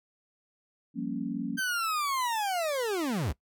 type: chord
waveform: sine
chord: G half-diminished seventh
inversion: third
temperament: equal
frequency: 174.61 / 196 / 233.1 / 277.2 Hz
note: F3 / G3 / Bb3 / Db4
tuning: 0 / 0 / 0 / 0 cents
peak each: -38 / -38 / -34 / -34 dBFS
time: 0.94-1.6 s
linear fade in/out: 50 ms
type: linear sweep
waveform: 40% pulse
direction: down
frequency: 1568 to 52.2 Hz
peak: -27 dBFS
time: 1.57-3.33 s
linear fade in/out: 20 ms
effects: noise-tail reverb RT60 0.1 s tail -20 dB re dry